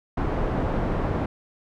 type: low-pass noise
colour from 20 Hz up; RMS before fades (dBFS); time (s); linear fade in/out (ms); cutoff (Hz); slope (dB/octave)
pink; -25; 0.17-1.26; 5; 1000; 12
effects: none